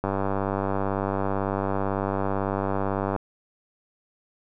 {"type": "click train", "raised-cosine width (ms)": 1, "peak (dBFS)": -12, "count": 307, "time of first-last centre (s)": [0.04, 3.162], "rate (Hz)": 98, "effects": []}